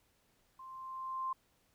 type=tone with level ramp; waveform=sine; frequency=1050 Hz; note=C6; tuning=6 cents sharp; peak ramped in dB=-48 to -33 dBFS; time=0.59-1.33 s; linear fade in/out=5 ms; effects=pink hiss -73 dBFS RMS until 1.74 s